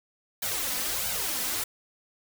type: noise with flanger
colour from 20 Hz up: white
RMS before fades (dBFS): -30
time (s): 0.42-1.64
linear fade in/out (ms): 5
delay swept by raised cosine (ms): 1.3 to 4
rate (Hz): 1.5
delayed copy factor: +0.75
effects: none